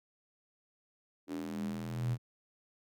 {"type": "tone with high-pass filter sweep", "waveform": "square", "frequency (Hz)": 41.2, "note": "E1", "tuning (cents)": 0, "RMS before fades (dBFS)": -37, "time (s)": [1.27, 2.18], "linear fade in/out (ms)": 50, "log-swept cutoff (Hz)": [310, 110], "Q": 5.6, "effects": []}